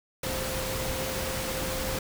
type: tone in noise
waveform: sine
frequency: 523 Hz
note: C5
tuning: 1 cent flat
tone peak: -35 dBFS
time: 0.23-1.99 s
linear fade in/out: 5 ms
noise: pink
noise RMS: -32 dBFS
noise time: 0.23-1.99 s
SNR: -6 dB
effects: none